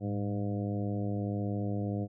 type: harmonic tone with a mistuned harmonic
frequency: 101.5 Hz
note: G#2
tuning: 39 cents flat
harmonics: 1 / 2 / 3 / 4 / 5 / 6 / 7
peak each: -33 / -35 / -38 / -44 / -42 / -46 / -46 dBFS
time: 0-2.08 s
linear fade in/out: 50 ms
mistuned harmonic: 1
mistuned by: +78 cents
effects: none